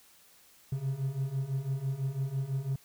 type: beating tone pair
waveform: triangle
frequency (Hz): 131.4 / 137.4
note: C3 / C#3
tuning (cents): +8 / -15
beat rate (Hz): 6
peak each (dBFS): -33 / -30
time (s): 0.72-2.76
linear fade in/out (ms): 5
effects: white hiss -60 dBFS RMS until 2.84 s